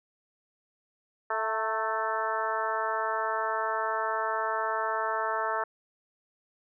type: harmonic tone with a mistuned harmonic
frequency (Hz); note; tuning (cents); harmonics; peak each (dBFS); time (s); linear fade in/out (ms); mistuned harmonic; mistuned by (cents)
220; A3; 0; 2 / 3 / 4 / 5 / 6 / 7 / 8; -37 / -34 / -33 / -34 / -33 / -38 / -38; 1.3-5.64; 5; 4; +31
effects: none